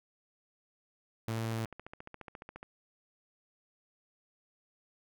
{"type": "tone", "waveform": "sawtooth", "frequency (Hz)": 112.9, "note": "A2", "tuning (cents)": 45, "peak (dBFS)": -29, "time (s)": [1.28, 1.65], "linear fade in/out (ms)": 0}
{"type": "click train", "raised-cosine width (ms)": 0.5, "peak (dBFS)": -30, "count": 20, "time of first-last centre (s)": [1.31, 2.629], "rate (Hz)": 14.4}
{"effects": []}